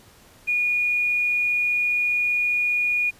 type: tone with quantisation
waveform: sine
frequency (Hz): 2445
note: D#7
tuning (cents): -31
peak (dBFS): -19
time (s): 0.47-3.11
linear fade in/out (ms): 20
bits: 8
effects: pink hiss -52 dBFS RMS until 3.19 s + resampled to 32000 Hz